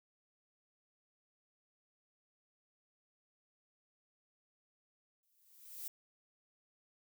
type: noise with exponential growth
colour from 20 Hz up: violet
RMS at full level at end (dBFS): -42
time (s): 5.23-5.88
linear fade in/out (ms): 2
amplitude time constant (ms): 140
effects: none